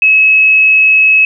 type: tone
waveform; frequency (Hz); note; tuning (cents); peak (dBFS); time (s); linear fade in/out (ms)
sine; 2575; E7; -41; -4; 0.02-1.25; 2
effects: none